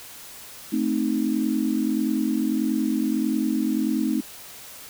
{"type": "chord", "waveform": "sine", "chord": "A diminished", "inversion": "none", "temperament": "equal", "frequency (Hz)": [220, 261.6, 311.1], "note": ["A3", "C4", "Eb4"], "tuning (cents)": [0, 0, 0], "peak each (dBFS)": -25, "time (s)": [0.72, 4.21], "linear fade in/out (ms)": 10, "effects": ["white hiss -42 dBFS RMS until 4.89 s"]}